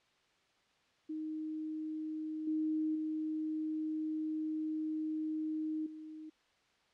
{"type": "tone with level steps", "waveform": "sine", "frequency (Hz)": 311.8, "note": "D#4", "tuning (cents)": 4, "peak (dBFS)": [-37, -31, -34, -45], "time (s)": [1.09, 6.3], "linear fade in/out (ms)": 10, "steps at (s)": [2.47, 2.95, 5.86], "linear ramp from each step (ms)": 5, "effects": ["white hiss -71 dBFS RMS until 6.93 s", "low-pass 4000 Hz 12 dB/octave"]}